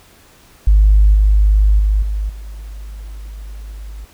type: tone with level steps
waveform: sine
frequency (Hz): 51.4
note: G#1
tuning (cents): -17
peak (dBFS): -5 / -7 / -10 / -16 / -27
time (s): 0.67-4.05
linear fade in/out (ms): 5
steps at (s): 1.14 / 1.79 / 2.02 / 2.29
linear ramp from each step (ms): 5
effects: tanh soft clip ceiling -1 dBFS + pink hiss -47 dBFS RMS until 4.13 s